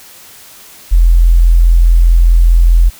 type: tone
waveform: sine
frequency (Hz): 42.4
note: E1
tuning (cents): +50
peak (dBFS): -3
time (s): 0.91-2.9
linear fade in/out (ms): 20
effects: white hiss -37 dBFS RMS until 2.99 s